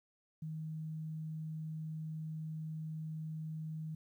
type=tone; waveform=sine; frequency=157.3 Hz; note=D#3; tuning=19 cents sharp; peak=-39 dBFS; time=0.42-3.95 s; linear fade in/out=5 ms; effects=12-bit